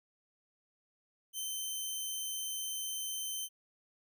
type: tone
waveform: 10% pulse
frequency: 3088 Hz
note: G7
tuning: 27 cents flat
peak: -28 dBFS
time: 1.33-3.49 s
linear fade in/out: 50 ms
effects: none